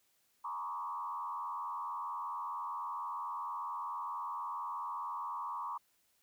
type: tone with frequency modulation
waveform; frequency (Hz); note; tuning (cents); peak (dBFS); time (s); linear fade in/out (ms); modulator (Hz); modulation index
sine; 1044; C6; -4; -37; 0.44-5.78; 10; 84.4; 1.6
effects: white hiss -74 dBFS RMS until 6.22 s